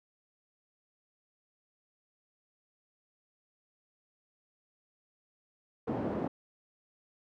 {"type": "band-pass noise", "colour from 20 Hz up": "pink", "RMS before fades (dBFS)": -34, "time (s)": [5.87, 6.28], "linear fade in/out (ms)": 10, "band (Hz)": [200, 570], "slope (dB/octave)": 12, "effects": []}